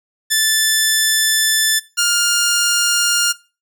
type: tone pair in turn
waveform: 10% pulse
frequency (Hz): 1755 / 1408.7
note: A6 / F6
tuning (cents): -5 / +15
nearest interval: major third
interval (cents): 380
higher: first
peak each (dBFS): -4 / -5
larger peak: first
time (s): 0.3-1.8 / 1.97-3.33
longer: first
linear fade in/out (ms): 20
effects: noise-tail reverb RT60 0.3 s tail -18 dB re dry